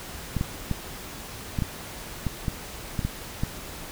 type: clicks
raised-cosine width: 5 ms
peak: -13 dBFS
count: 10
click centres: 0.367 / 0.411 / 0.713 / 1.588 / 1.622 / 2.267 / 2.482 / 2.992 / 3.05 / 3.435 s
effects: pink hiss -39 dBFS RMS until 3.91 s